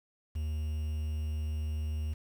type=tone with quantisation; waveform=triangle; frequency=76.7 Hz; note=D#2; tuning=24 cents flat; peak=-29 dBFS; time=0.35-2.14 s; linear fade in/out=10 ms; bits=9; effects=none